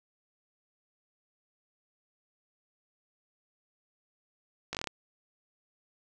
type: slowing click train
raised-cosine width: 0.2 ms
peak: -17 dBFS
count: 7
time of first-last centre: 4.73-4.872 s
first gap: 18 ms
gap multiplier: 1.11
effects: none